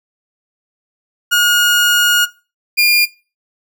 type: tone pair in turn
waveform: 30% pulse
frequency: 1435 / 2413 Hz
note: F6 / D7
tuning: +47 / +46 cents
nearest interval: major sixth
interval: 899 cents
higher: second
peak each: -6 dBFS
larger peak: neither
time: 1.31-2.26 / 2.77-3.06 s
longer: first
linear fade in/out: 20 ms
effects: noise-tail reverb RT60 0.3 s tail -19 dB re dry